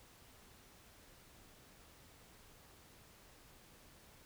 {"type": "silence", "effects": ["pink hiss -62 dBFS RMS until 4.25 s"]}